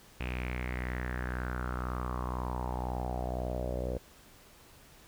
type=tone with low-pass filter sweep; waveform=sawtooth; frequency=62 Hz; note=B1; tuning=7 cents sharp; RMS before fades=-35 dBFS; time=0.2-3.98 s; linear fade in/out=5 ms; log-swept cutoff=2600 to 520 Hz; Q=5.6; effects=pink hiss -57 dBFS RMS until 5.07 s